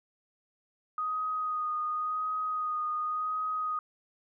sine tone with vibrato, 1244.5 Hz, D#6, in tune, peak -29 dBFS, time 0.98-3.79 s, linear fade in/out 2 ms, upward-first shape sine, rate 0.91 Hz, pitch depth 19 cents each way, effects none

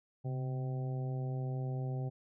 harmonic tone with a mistuned harmonic, 128.6 Hz, C3, 30 cents flat, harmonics 1 / 2 / 3 / 4 / 5 / 6, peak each -34 / -48 / -47 / -50 / -52 / -51 dBFS, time 0.24-2.1 s, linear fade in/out 20 ms, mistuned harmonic 1, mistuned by +58 cents, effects none

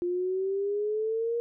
sine exponential sweep, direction up, 349.2 to 473.6 Hz, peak -26 dBFS, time 0.02-1.4 s, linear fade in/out 0 ms, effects none

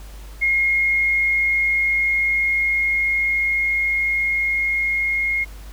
sine tone with level ramp, 2147 Hz, C7, 44 cents sharp, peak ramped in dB -15 to -18 dBFS, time 0.41-5.45 s, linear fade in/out 20 ms, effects added 50 Hz sine -35 dBFS peak until 5.72 s + pink hiss -46 dBFS RMS until 5.72 s

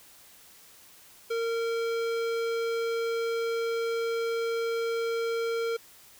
sine tone with hard clipping, 460 Hz, A#4, 23 cents flat, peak -29 dBFS, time 1.3-5.77 s, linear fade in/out 10 ms, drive 17 dB, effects white hiss -54 dBFS RMS until 6.19 s

